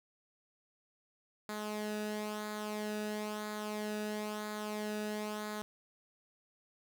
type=tone with flanger; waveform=sawtooth; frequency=211.5 Hz; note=G#3; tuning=32 cents sharp; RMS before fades=-39 dBFS; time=1.49-5.62 s; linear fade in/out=0 ms; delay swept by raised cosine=0.35 to 0.94 ms; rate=1 Hz; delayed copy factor=-0.55; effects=none